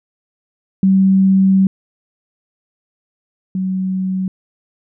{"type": "tone pair in turn", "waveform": "sine", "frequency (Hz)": [191.7, 187.86], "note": ["G3", "F#3"], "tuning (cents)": [-38, 27], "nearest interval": "unison", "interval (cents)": 35, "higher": "first", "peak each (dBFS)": [-8, -16], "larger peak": "first", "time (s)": [[0.83, 1.67], [3.55, 4.28]], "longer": "first", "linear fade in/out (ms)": 2, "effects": []}